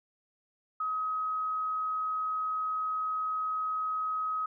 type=tone; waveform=sine; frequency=1268 Hz; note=D#6; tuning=32 cents sharp; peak=-29 dBFS; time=0.8-4.46 s; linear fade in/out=5 ms; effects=none